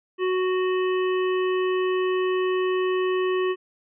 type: harmonic tone with a mistuned harmonic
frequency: 370 Hz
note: F#4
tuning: in tune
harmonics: 1 / 3 / 5 / 7 / 8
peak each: -21 / -31 / -35 / -38 / -39 dBFS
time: 0.18-3.56 s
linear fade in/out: 50 ms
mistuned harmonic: 8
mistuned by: +18 cents
effects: none